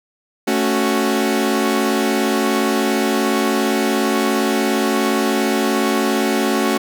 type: chord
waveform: sawtooth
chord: F# minor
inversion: first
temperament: equal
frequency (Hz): 220 / 277.2 / 370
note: A3 / C#4 / F#4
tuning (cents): 0 / 0 / 0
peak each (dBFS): -16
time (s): 0.47-6.78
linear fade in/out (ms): 10
effects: none